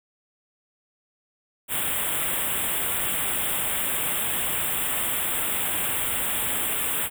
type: band-stop noise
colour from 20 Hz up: white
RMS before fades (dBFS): -26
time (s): 1.68-7.1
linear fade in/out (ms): 50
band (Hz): 3600 to 7700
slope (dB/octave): 96
effects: none